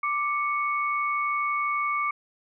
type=tone pair together; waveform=sine; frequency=1174.4 / 2217 Hz; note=D6 / C#7; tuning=0 / 0 cents; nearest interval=major seventh; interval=1100 cents; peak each=-25 / -29 dBFS; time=0.03-2.11 s; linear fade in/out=5 ms; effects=none